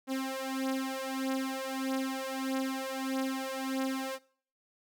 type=beating tone pair; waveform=sawtooth; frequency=264.4 / 266 Hz; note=C4 / C4; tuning=+18 / +29 cents; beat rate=1.6 Hz; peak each=-31 dBFS; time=0.07-4.19 s; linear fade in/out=50 ms; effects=noise-tail reverb RT60 0.5 s tail -22 dB re dry